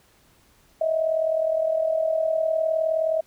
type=tone with amplitude modulation; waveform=sine; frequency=641 Hz; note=E5; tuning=49 cents flat; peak=-17 dBFS; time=0.81-3.21 s; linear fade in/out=5 ms; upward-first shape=sine; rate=39.5 Hz; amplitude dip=65%; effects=pink hiss -59 dBFS RMS until 3.26 s